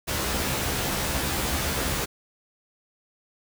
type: noise with comb filter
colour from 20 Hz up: pink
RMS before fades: -27 dBFS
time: 0.07-2.06 s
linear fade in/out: 20 ms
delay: 15 ms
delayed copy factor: +0.8
effects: none